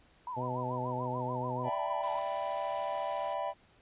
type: tone with vibrato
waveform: sine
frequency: 932.3 Hz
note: A#5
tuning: in tune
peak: -36 dBFS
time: 0.27-2.19 s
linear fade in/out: 2 ms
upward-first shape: sine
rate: 6.9 Hz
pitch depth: 150 cents each way
type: harmonic tone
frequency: 125.5 Hz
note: B2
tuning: 28 cents sharp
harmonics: 1 / 2 / 3 / 4 / 5 / 6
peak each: -38 / -41 / -44 / -41 / -41 / -47 dBFS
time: 0.36-1.7 s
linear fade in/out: 20 ms
type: chord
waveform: triangle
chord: E minor seventh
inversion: third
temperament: equal with one note detuned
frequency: 587.3 / 661.5 / 784 / 987.8 Hz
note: D5 / E5 / G5 / B5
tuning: 0 / +6 / 0 / 0 cents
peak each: -36 dBFS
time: 1.63-3.54 s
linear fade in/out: 50 ms
type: noise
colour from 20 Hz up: white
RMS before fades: -49 dBFS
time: 2.03-3.34 s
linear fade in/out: 2 ms
effects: pink hiss -64 dBFS RMS until 3.81 s + resampled to 8000 Hz